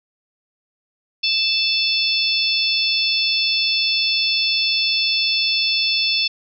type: harmonic tone with a mistuned harmonic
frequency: 880 Hz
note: A5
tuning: in tune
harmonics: 3 / 4 / 5 / 6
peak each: -22 / -22 / -22 / -22 dBFS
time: 1.23-6.28 s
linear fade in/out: 10 ms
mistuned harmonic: 4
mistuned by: -17 cents
effects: none